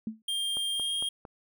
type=tone with exponential decay; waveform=sine; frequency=220.1 Hz; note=A3; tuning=1 cent sharp; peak=-27 dBFS; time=0.07-0.22 s; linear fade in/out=2 ms; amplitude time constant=31 ms
type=tone with pitch glide; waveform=square; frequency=3200 to 3233 Hz; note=G7 to G#7; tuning=+35 to -47 cents; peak=-29 dBFS; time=0.28-1.09 s; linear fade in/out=5 ms; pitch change=+18 cents; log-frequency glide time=0.71-0.93 s
type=click train; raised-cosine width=1 ms; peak=-29 dBFS; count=4; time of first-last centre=0.57-1.252 s; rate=4.4 Hz
effects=none